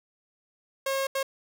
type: tone bursts at uneven times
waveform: sawtooth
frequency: 541 Hz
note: C#5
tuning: 42 cents flat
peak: -22 dBFS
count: 2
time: 0.86-1.07 / 1.15-1.23 s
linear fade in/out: 5 ms
effects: none